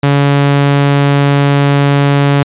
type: tone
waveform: sawtooth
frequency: 141.6 Hz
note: C#3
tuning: 37 cents sharp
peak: -3 dBFS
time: 0.03-2.43 s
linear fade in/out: 5 ms
effects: resampled to 8000 Hz